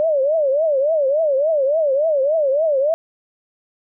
sine tone with vibrato, 587.3 Hz, D5, in tune, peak -14 dBFS, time 0-2.94 s, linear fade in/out 0 ms, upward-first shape triangle, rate 3.5 Hz, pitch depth 220 cents each way, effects none

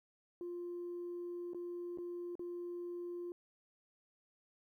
sine tone with dropouts, 350 Hz, F4, 4 cents sharp, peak -39 dBFS, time 0.41-3.32 s, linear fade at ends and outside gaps 1 ms, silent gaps 1.534-1.546 / 1.975-1.985 / 2.354-2.394 s, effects tanh soft clip ceiling -38 dBFS + 13-bit

